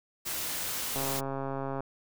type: noise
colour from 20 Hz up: white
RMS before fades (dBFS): -34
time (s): 0.25-1.21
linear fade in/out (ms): 20
type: click train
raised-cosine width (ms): 1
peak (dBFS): -21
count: 116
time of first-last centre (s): 0.96-1.806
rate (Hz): 136
effects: none